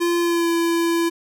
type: tone with pitch glide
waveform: square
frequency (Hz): 344.4 to 336.7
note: F4 to E4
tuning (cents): -24 to +37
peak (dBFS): -18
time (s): 0-1.1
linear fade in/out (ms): 20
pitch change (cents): -39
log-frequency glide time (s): 0.2-0.49
effects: none